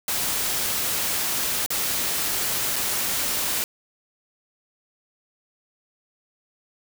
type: noise with dropouts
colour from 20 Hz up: white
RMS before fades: -25 dBFS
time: 0.08-3.64 s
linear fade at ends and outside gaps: 1 ms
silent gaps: 1.662-1.704 / 2.759-2.763 s
effects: none